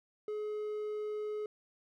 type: tone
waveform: triangle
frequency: 423.4 Hz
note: G#4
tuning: 33 cents sharp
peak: -33 dBFS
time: 0.28-1.46 s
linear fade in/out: 2 ms
effects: none